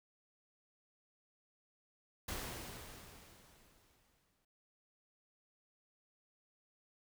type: noise with exponential decay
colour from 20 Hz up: pink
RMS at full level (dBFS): -41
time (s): 2.28-4.45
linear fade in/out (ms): 5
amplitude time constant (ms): 470
effects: noise-tail reverb RT60 0.4 s tail -26 dB re dry